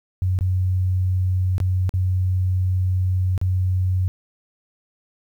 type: tone with dropouts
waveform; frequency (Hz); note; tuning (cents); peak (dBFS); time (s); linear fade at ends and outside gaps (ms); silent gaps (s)
sine; 92.5; F#2; 0; -17; 0.22-4.08; 0; 0.389-0.409 / 1.581-1.602 / 1.893-1.939 / 3.378-3.414
effects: 9-bit